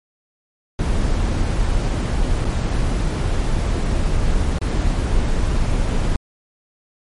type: noise with dropouts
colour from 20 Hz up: brown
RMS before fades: -18 dBFS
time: 0.79-6.16 s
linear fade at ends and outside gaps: 1 ms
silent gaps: 2.446-2.451 / 4.585-4.615 s
effects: MP3 48 kbps